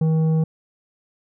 sine tone with tanh clipping, 159.4 Hz, D#3, 42 cents sharp, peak -17 dBFS, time 0.01-0.44 s, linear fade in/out 5 ms, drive 8 dB, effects none

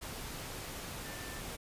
sine tone in noise, 1775 Hz, A6, 15 cents sharp, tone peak -50 dBFS, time 1.04-1.41 s, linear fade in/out 20 ms, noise pink, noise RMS -43 dBFS, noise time 0.01-1.57 s, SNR -10 dB, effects resampled to 32000 Hz

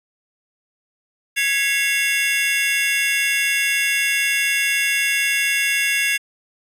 square tone cluster, 1664 / 2012 / 2183 / 2748 / 3456 Hz, G#6 / B6 / C#7 / F7 / A7, +3 / +32 / -27 / -29 / -32 cents, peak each -24 / -30 / -23 / -22 / -29 dBFS, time 1.36-6.18 s, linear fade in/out 20 ms, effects resampled to 32000 Hz

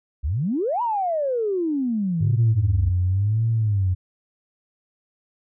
sine exponential two-way sweep, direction up then down, 62.4 to 987.8 to 62.4 Hz, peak -20 dBFS, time 0.23-2.91 s, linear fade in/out 20 ms, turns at 0.82 s
sine tone with vibrato, 101.2 Hz, G#2, 44 cents flat, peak -17 dBFS, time 2.2-3.95 s, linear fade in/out 20 ms, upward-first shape sine, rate 0.97 Hz, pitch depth 210 cents each way
effects tanh soft clip ceiling -11 dBFS

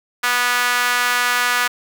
sawtooth tone with high-pass filter, 245.1 Hz, B3, 13 cents flat, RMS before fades -18 dBFS, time 0.23-1.68 s, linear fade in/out 10 ms, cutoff 1400 Hz, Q 2, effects none

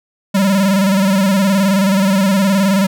square tone with vibrato, 194.6 Hz, G3, 12 cents flat, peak -11 dBFS, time 0.34-2.87 s, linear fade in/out 10 ms, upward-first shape square, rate 19 Hz, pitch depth 58 cents each way, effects none

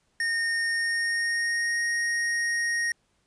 square tone with pitch glide, 1839 to 1867.9 Hz, A#6 to A#6, -24 to +3 cents, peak -25 dBFS, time 0.2-2.92 s, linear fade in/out 2 ms, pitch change +27 cents, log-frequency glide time 0.71-1.82 s, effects pink hiss -70 dBFS RMS until 3.26 s + resampled to 22050 Hz

